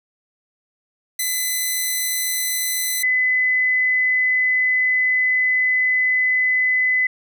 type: tone pair in turn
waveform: 5% pulse / sine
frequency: 2014 / 2014 Hz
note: B6 / B6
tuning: +33 / +33 cents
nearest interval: unison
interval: 0 cents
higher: neither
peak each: -10 / -15 dBFS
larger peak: first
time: 1.19-3.03 / 3.03-7.07 s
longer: second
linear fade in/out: 5 ms
effects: none